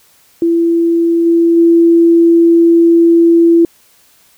sine tone with level steps, 336 Hz, E4, 33 cents sharp, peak -8 / -6 / -4 dBFS, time 0.42-3.65 s, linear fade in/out 2 ms, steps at 1.25 / 1.56 s, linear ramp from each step 20 ms, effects white hiss -49 dBFS RMS until 4.37 s

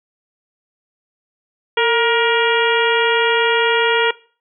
harmonic tone with a mistuned harmonic, 472.4 Hz, A#4, 23 cents sharp, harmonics 1 / 2 / 3 / 4 / 5 / 6 / 7, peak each -16 / -19 / -21 / -22 / -23 / -24 / -24 dBFS, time 1.77-4.11 s, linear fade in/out 5 ms, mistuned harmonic 1, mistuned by -61 cents, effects noise-tail reverb RT60 0.4 s tail -21 dB re dry

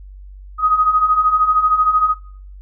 sine beating tone pair, 1244.5 / 1257.5 Hz, D#6 / D#6, 0 / +18 cents, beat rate 13 Hz, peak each -19 / -13 dBFS, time 0.58-2.15 s, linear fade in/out 50 ms, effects noise-tail reverb RT60 0.5 s tail -17 dB re dry + added 48 Hz sine -34 dBFS peak until 2.61 s

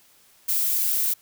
violet noise, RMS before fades -23 dBFS, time 0.48-1.14 s, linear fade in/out 10 ms, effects white hiss -57 dBFS RMS until 1.21 s

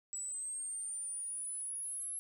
sine linear sweep, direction up, 7780 to 11080 Hz, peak -38 dBFS, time 0.13-2.19 s, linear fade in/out 0 ms, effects 11-bit

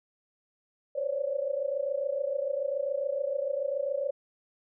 sine tone cluster, 518 / 552 / 579 Hz, C5 / C#5 / D5, -17 / -7 / -25 cents, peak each -35 / -31 / -32 dBFS, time 0.95-4.11 s, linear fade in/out 10 ms, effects none

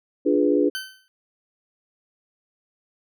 sine chord, D diminished seventh, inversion none, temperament equal, 293.7 / 349.2 / 415.3 / 493.9 Hz, D4 / F4 / Ab4 / Cb5, 0 / 0 / 0 / 0 cents, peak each -20 / -23 / -22 / -24 dBFS, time 0.25-0.7 s, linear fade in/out 20 ms
20% pulse tone with exponential decay, 1532 Hz, G6, 40 cents flat, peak -20 dBFS, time 0.75-1.08 s, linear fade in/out 0 ms, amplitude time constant 71 ms
effects none

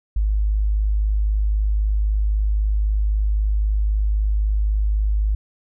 sine tone, 51.91 Hz, G#1, in tune, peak -16 dBFS, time 0.16-5.35 s, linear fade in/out 5 ms, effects none

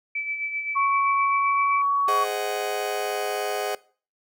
sine tone with tremolo, 2312 Hz, D7, 28 cents flat, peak -24 dBFS, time 0.15-1.82 s, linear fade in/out 5 ms, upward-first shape sine, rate 7.7 Hz, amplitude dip 50%
sine tone with pitch glide, 1108.7 to 1123.5 Hz, C#6 to C#6, 0 to +23 cents, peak -19 dBFS, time 0.75-2.25 s, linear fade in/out 20 ms, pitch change +23 cents, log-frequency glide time 1.22-1.82 s
40% pulse chord, Ab dominant seventh, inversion none, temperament just, 415.3 / 519.1 / 623 / 747.5 Hz, Ab4 / C5 / Eb5 / Gb5, 0 / -14 / +2 / +17 cents, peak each -29 / -33 / -31 / -29 dBFS, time 2.08-3.75 s, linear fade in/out 2 ms
effects noise-tail reverb RT60 0.4 s tail -21 dB re dry

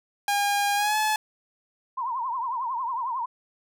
sawtooth tone with pitch glide, 811 to 859.2 Hz, G#5 to A5, -41 to -41 cents, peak -18 dBFS, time 0.28-1.16 s, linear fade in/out 2 ms, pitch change +100 cents, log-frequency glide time 0.75-0.97 s
sine tone with vibrato, 987.8 Hz, B5, in tune, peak -26 dBFS, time 1.97-3.26 s, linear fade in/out 10 ms, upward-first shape triangle, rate 11 Hz, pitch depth 170 cents each way
effects none

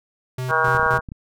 square tone with tremolo, 127.9 Hz, C3, 39 cents flat, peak -25 dBFS, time 0.38-0.98 s, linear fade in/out 5 ms, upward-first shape square, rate 3.8 Hz, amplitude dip 75%
harmonic tone, 159.4 Hz, D#3, 42 cents sharp, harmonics 3 / 4 / 5 / 6 / 7 / 8 / 9 / 10, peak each -25 / -28 / -27 / -24 / -22 / -29 / -21 / -25 dBFS, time 0.48-1.01 s, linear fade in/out 50 ms
clicks, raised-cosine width 5 ms, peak -21 dBFS, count 9, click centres 0.682 / 0.749 / 0.796 / 0.83 / 0.863 / 0.939 / 0.99 / 1.088 / 1.119 s
effects none

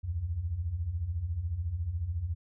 sine beating tone pair, 74.1 / 88.1 Hz, D2 / F2, +16 / +16 cents, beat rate 14 Hz, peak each -37 / -31 dBFS, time 0.03-2.35 s, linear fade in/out 20 ms, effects none

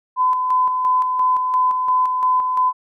sine tone with tremolo, 1013 Hz, B5, 44 cents sharp, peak -13 dBFS, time 0.16-2.73 s, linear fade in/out 50 ms, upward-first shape square, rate 2.9 Hz, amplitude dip 40%, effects none

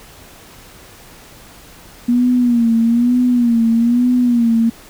sine tone with vibrato, 238.2 Hz, A#3, 38 cents sharp, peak -10 dBFS, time 2.08-4.7 s, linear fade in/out 10 ms, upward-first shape sine, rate 1.1 Hz, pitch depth 77 cents each way, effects pink hiss -41 dBFS RMS until 4.89 s

